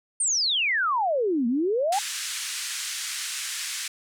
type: exponential two-way sweep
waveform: sine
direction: down then up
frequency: 9110 to 226.1 to 848 Hz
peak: -21 dBFS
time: 0.2-1.99 s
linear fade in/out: 5 ms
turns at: 1.47 s
type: band-pass noise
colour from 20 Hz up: white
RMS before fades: -32 dBFS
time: 1.92-3.88 s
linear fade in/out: 5 ms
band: 1500 to 9100 Hz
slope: 24 dB/octave
effects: none